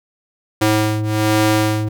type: ring-modulated tone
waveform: sawtooth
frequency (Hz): 215.2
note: A3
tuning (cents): -38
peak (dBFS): -7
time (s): 0.61-1.89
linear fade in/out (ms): 10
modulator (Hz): 107
effects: none